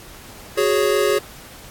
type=chord; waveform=square; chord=F# suspended second; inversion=none; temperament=equal; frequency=370 / 415.3 / 554.4 Hz; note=F#4 / G#4 / C#5; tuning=0 / 0 / 0 cents; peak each=-22 / -19 / -22 dBFS; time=0.57-1.19 s; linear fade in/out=10 ms; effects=pink hiss -41 dBFS RMS until 1.7 s + AAC 64 kbps